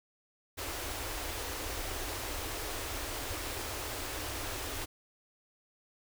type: band-stop noise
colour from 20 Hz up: pink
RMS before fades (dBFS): -38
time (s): 0.57-4.86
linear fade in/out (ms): 20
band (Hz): 110 to 270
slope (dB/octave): 48
effects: none